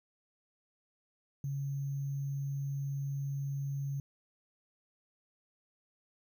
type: tone with sample-and-hold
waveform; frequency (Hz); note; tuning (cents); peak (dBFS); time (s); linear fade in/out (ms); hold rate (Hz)
sine; 139.1; C#3; +6; -33; 1.44-4; 2; 6300
effects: none